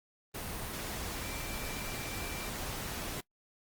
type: tone in noise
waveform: sine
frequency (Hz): 2352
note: D7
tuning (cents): +2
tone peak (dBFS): -47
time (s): 1.23-2.49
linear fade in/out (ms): 10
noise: pink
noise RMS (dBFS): -39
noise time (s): 0.34-3.21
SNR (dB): -11
effects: noise-tail reverb RT60 0.1 s tail -22 dB re dry + Opus 32 kbps